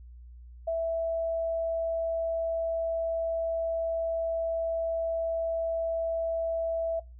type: tone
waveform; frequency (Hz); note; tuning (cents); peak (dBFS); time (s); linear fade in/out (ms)
sine; 659.3; E5; 0; -26; 0.67-7; 10
effects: noise-tail reverb RT60 0.3 s tail -25 dB re dry + added 60 Hz sine -45 dBFS peak until 7.19 s